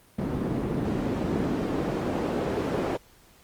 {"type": "noise with band-pass filter sweep", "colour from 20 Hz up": "pink", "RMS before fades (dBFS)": -28, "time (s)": [0.18, 2.97], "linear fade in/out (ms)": 10, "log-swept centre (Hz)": [210, 410], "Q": 1.1, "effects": ["pink hiss -57 dBFS RMS until 3.43 s", "Opus 32 kbps"]}